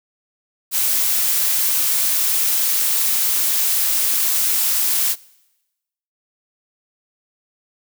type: noise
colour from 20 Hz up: blue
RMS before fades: -18 dBFS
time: 0.71-5.16 s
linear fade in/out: 50 ms
effects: noise-tail reverb RT60 1.0 s tail -23 dB re dry

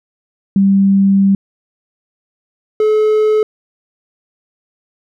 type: tone pair in turn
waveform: sine / triangle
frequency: 196 / 429.7 Hz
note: G3 / A4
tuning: 0 / -41 cents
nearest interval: octave + major second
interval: 1359 cents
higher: second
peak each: -7 dBFS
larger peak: neither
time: 0.56-1.35 / 2.8-3.43 s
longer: first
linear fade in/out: 2 ms
effects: none

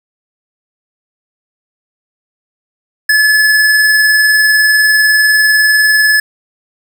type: tone with tremolo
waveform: square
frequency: 1718 Hz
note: A6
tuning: 42 cents flat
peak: -6 dBFS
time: 3.09-6.2 s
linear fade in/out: 5 ms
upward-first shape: sine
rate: 20 Hz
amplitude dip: 25%
effects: 8-bit

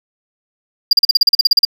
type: tone bursts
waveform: triangle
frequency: 4817 Hz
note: D8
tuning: 43 cents sharp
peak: -4 dBFS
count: 13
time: 0.91-1.651 s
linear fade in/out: 5 ms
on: 21 ms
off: 39 ms
effects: none

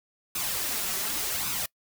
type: noise with flanger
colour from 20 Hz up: white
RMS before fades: -30 dBFS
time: 0.35-1.66 s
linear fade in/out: 5 ms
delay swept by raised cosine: 0.79 to 5.29 ms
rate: 0.88 Hz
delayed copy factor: +0.55
effects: noise-tail reverb RT60 0.1 s tail -24 dB re dry

